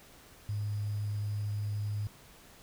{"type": "tone with sample-and-hold", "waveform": "sine", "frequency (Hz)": 103.83, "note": "G#2", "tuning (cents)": 0, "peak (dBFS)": -31, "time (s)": [0.49, 2.07], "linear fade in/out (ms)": 0, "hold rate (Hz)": 4900, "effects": ["pink hiss -56 dBFS RMS until 2.62 s"]}